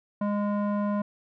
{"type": "tone with low-pass filter", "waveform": "square", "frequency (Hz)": 205.5, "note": "G#3", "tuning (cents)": -18, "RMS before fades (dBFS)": -27, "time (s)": [0.21, 1.02], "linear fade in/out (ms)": 5, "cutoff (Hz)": 1000, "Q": 1.7, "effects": []}